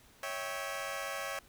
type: chord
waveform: 15% pulse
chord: C# diminished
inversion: none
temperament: equal with one note detuned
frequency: 554.4 / 649.8 / 784 Hz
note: C#5 / E5 / G5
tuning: 0 / -25 / 0 cents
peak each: -33 / -35 / -37 dBFS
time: 0.23-1.39 s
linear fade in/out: 2 ms
effects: pink hiss -61 dBFS RMS until 1.48 s